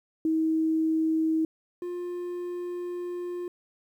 sine / triangle tone pair in turn, 319.2 / 353.6 Hz, D#4 / F4, +44 / +22 cents, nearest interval major second, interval 178 cents, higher second, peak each -22 / -29 dBFS, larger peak first, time 0.25-1.45 / 1.82-3.48 s, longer second, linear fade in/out 2 ms, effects 10-bit

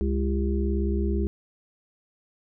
harmonic tone with a mistuned harmonic, 68 Hz, C#2, 33 cents flat, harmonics 1 / 3 / 5 / 6, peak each -24 / -29 / -31 / -32 dBFS, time 0.01-1.27 s, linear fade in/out 0 ms, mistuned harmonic 6, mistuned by -43 cents, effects none

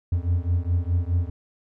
triangle beating tone pair, 85 / 89.8 Hz, F2 / F2, -46 / +49 cents, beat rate 4.8 Hz, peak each -21 / -22 dBFS, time 0.12-1.3 s, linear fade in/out 5 ms, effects none

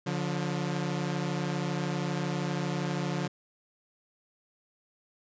sawtooth tone pair together, 145.38 / 178 Hz, D3 / F3, -17 / +33 cents, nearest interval major third, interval 350 cents, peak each -28 dBFS, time 0.06-3.28 s, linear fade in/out 10 ms, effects resampled to 16000 Hz

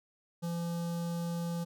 square tone with notch filter, 170.3 Hz, F3, 43 cents flat, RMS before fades -35 dBFS, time 0.42-1.65 s, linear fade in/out 20 ms, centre 2100 Hz, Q 0.81, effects none

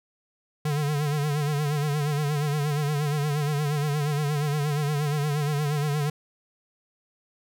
square tone with vibrato, 147.4 Hz, D3, 7 cents sharp, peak -24 dBFS, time 0.65-6.1 s, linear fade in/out 5 ms, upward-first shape sine, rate 8.5 Hz, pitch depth 69 cents each way, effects none

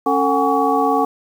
sine tone cluster, 275.1 / 447.5 / 741 / 818 / 1129 Hz, C#4 / A4 / F#5 / G#5 / C#6, -13 / +29 / +2 / -26 / +31 cents, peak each -20 dBFS, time 0.06-1.05 s, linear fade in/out 5 ms, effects 7-bit

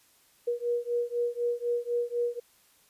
sine beating tone pair, 476.9 / 480.9 Hz, A#4 / B4, +39 / -46 cents, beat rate 4 Hz, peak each -30 dBFS, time 0.47-2.4 s, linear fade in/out 10 ms, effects white hiss -63 dBFS RMS until 2.89 s + resampled to 32000 Hz

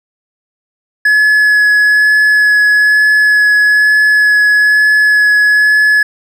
triangle tone with vibrato, 1698 Hz, G#6, 38 cents sharp, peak -4 dBFS, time 1.05-6.03 s, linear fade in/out 5 ms, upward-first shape sine, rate 1.1 Hz, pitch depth 9 cents each way, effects none

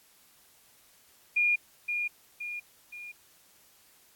sine tone with echo, 2425 Hz, D#7, 45 cents flat, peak -22 dBFS, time 1.36-1.56 s, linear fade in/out 10 ms, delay 520 ms, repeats 3, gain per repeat -6 dB, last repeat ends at 3.12 s, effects white hiss -61 dBFS RMS until 4.15 s + AAC 64 kbps

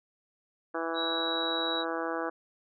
harmonic tone, 164.81 Hz, E3, in tune, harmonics 2 / 3 / 4 / 5 / 6 / 7 / 8 / 9 / 10, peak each -36 / -36 / -38 / -40 / -42 / -39 / -42 / -40 / -44 dBFS, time 0.74-2.3 s, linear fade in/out 10 ms
sine tone, 3879 Hz, B7, 32 cents flat, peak -31 dBFS, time 0.94-1.85 s, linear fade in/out 50 ms
effects none

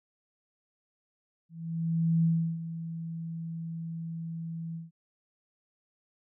sine tone with ADSR envelope, 164.81 Hz, E3, in tune, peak -21 dBFS, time 1.49-4.91 s, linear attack 750 ms, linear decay 340 ms, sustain -13 dB, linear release 160 ms, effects none

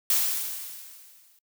blue noise with exponential decay, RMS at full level -21 dBFS, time 0.1-1.39 s, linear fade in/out 2 ms, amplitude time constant 280 ms, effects noise-tail reverb RT60 0.1 s tail -26 dB re dry

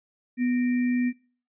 sine tone with sample-and-hold, 247.2 Hz, B3, 2 cents sharp, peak -21 dBFS, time 0.37-1.13 s, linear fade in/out 50 ms, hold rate 2100 Hz, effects noise-tail reverb RT60 0.4 s tail -19 dB re dry + resampled to 8000 Hz

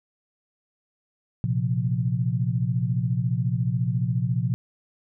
sine chord, Bb suspended second, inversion none, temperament equal, 116.54 / 130.81 / 174.61 Hz, Bb2 / C3 / F3, 0 / 0 / 0 cents, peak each -25 / -25 / -28 dBFS, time 1.44-4.54 s, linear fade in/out 0 ms, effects none

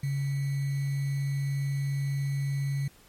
sine tone with sample-and-hold, 139 Hz, C#3, 5 cents sharp, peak -26 dBFS, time 0.03-2.88 s, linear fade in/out 5 ms, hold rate 2100 Hz, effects pink hiss -57 dBFS RMS until 3.08 s + MP3 64 kbps

